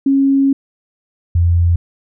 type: tone pair in turn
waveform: sine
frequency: 273.7 / 85.89 Hz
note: C#4 / F2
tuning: -22 / -28 cents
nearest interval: octave + minor sixth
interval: 2006 cents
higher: first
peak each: -9 dBFS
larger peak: neither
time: 0.06-0.53 / 1.35-1.76 s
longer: first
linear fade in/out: 5 ms
effects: none